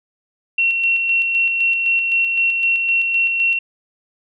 sine tone with tremolo, 2725 Hz, F7, 43 cents flat, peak -13 dBFS, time 0.58-3.59 s, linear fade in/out 5 ms, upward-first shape square, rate 3.9 Hz, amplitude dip 35%, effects none

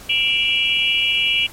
sine tone cluster, 2353 / 2686 / 2903 / 3278 Hz, D7 / E7 / F#7 / G#7, +3 / +32 / -34 / -23 cents, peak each -21 / -22 / -18 / -25 dBFS, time 0.09-1.47 s, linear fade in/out 10 ms, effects pink hiss -40 dBFS RMS until 1.52 s + MP3 64 kbps

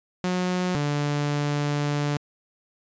sawtooth tone pair in turn, 181.5 / 145.86 Hz, F#3 / D3, -33 / -12 cents, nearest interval major third, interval 379 cents, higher first, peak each -19 dBFS, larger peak neither, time 0.24-0.75 / 0.75-2.17 s, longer second, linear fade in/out 0 ms, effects resampled to 16000 Hz

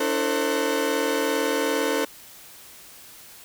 35% pulse tone cluster, 283.9 / 326.4 / 450.4 / 528 / 1503 Hz, C#4 / E4 / A4 / C5 / F#6, +41 / -17 / +40 / +16 / +27 cents, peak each -27 / -29 / -24 / -26 / -31 dBFS, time 0-2.05 s, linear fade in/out 5 ms, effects white hiss -46 dBFS RMS until 3.44 s

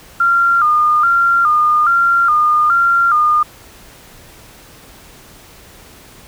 sine tone with vibrato, 1296 Hz, E6, 30 cents flat, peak -9 dBFS, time 0.2-3.43 s, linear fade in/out 5 ms, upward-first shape square, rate 1.2 Hz, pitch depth 110 cents each way, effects pink hiss -41 dBFS RMS until 6.27 s

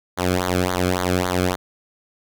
sawtooth tone with flanger, 90.8 Hz, F#2, 32 cents flat, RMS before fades -21 dBFS, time 0.17-1.56 s, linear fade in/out 20 ms, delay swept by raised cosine 0.37 to 1.09 ms, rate 3.6 Hz, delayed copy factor -0.95, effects none

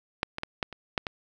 clicks, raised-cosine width 0.3 ms, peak -9 / -17 / -15 / -11 / -25 / -9 / -15 dBFS, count 7, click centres 0.231 / 0.384 / 0.434 / 0.628 / 0.727 / 0.978 / 1.068 s, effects none

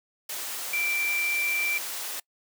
sine tone in noise, 2349 Hz, D7, in tune, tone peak -25 dBFS, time 0.73-1.78 s, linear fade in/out 5 ms, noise white, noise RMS -34 dBFS, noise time 0.29-2.2 s, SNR +6 dB, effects noise-tail reverb RT60 0.1 s tail -25 dB re dry + high-pass 400 Hz 12 dB/octave

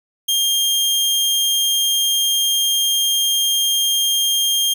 sawtooth tone, 3210 Hz, G7, 40 cents sharp, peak -12 dBFS, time 0.28-4.74 s, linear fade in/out 10 ms, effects none

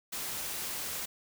white noise, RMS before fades -37 dBFS, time 0.12-1.06 s, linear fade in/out 10 ms, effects none

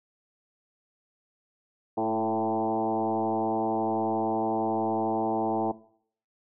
sine tone with frequency modulation, 554.4 Hz, C#5, in tune, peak -24 dBFS, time 1.97-5.72 s, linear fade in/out 10 ms, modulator 111 Hz, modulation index 2.9, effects noise-tail reverb RT60 0.6 s tail -19 dB re dry

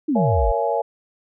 sine exponential sweep, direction down, 329.6 to 41.1 Hz, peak -17 dBFS, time 0.08-0.52 s, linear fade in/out 10 ms
sine chord, A# half-diminished seventh, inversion none, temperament just, 466.2 / 559.4 / 671.3 / 839.1 Hz, A#4 / C#5 / E5 / G#5, 0 / +16 / +31 / +18 cents, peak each -24 dBFS, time 0.15-0.82 s, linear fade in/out 10 ms
effects none

